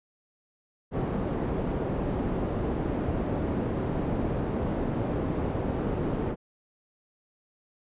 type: low-pass noise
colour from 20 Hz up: white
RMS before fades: -29 dBFS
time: 0.91-6.36 s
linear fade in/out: 50 ms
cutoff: 390 Hz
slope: 12 dB/octave
effects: resampled to 8000 Hz